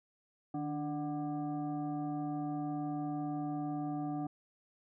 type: tone with frequency modulation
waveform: sine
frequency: 293.7 Hz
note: D4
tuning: in tune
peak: -34 dBFS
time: 0.54-4.27 s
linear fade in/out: 5 ms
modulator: 447 Hz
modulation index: 0.95
effects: none